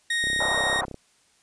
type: tone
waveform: 30% pulse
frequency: 1864.7 Hz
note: A#6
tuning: in tune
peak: -20 dBFS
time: 0.1-0.81 s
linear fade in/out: 5 ms
type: click train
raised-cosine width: 2 ms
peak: -23 dBFS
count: 24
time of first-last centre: 0.24-0.943 s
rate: 32.7 Hz
type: band-pass noise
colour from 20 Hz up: pink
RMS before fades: -29 dBFS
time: 0.4-0.85 s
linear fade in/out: 5 ms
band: 550 to 1200 Hz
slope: 24 dB/octave
effects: white hiss -62 dBFS RMS until 1.42 s + resampled to 22050 Hz